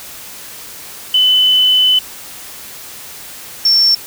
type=tone pair in turn; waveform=triangle; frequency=3016 / 5433 Hz; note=F#7 / F8; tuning=+32 / -49 cents; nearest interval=minor seventh; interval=1019 cents; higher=second; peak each=-4 dBFS; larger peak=neither; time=1.14-1.99 / 3.65-3.95 s; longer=first; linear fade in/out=5 ms; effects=tanh soft clip ceiling -6 dBFS + white hiss -32 dBFS RMS until 4.06 s